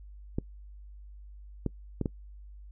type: clicks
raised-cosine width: 3 ms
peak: -16 dBFS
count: 4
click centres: 0.385 / 1.663 / 2.013 / 2.058 s
effects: noise-tail reverb RT60 0.1 s tail -23 dB re dry + added 50 Hz sine -45 dBFS peak until 2.71 s